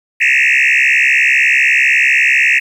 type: tone with frequency modulation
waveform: sine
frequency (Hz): 2254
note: C#7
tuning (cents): +28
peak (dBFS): -6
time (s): 0.2-2.6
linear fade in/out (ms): 20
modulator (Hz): 68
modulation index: 6.6
effects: tanh soft clip ceiling -6 dBFS + 7-bit